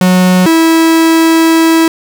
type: tone pair in turn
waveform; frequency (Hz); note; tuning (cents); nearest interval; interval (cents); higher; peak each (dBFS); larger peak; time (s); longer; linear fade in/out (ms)
45% pulse; 183.1 / 326.2; F#3 / E4; -18 / -18; minor seventh; 1000; second; -5; neither; 0.01-0.46 / 0.46-1.88; second; 2
effects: none